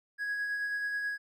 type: tone with tremolo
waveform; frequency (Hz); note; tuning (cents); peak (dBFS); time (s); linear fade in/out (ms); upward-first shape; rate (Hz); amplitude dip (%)
triangle; 1661.2; G#6; 0; -27; 0.18-1.18; 50; sine; 9.3; 35
effects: tanh soft clip ceiling -25 dBFS